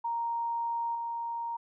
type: tone with level steps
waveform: sine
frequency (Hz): 932.3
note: A#5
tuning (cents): 0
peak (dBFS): -29 / -32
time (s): 0.04-1.57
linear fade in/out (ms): 10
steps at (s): 0.95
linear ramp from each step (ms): 2
effects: none